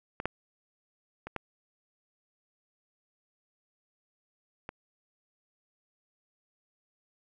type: clicks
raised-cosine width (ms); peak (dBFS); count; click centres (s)
0.5; -20 / -13 / -24 / -18 / -23; 5; 0.201 / 0.256 / 1.27 / 1.363 / 4.691
effects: none